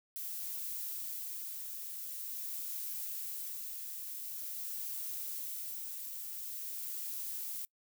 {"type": "noise with tremolo", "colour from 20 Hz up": "violet", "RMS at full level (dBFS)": -40, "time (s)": [0.16, 7.65], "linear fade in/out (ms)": 0, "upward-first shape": "sine", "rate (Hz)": 0.46, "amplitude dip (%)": 30, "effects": ["noise-tail reverb RT60 0.1 s tail -25 dB re dry"]}